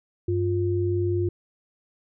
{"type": "tone pair together", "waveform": "sine", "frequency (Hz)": [97.31, 351.6], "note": ["G2", "F4"], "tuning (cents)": [-12, 12], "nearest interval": "octave + minor seventh", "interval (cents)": 2224, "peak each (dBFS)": -24, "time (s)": [0.28, 1.29], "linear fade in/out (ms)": 5, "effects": []}